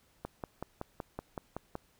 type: click train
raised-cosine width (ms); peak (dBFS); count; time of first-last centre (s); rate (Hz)
1; -23; 9; 0.25-1.754; 5.32
effects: pink hiss -68 dBFS RMS until 1.99 s